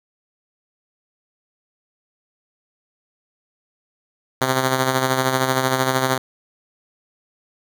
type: tone with tremolo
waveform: 5% pulse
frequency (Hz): 130.81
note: C3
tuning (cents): 0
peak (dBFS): -4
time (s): 4.41-6.18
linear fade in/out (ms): 5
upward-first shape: sine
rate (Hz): 13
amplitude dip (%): 50
effects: none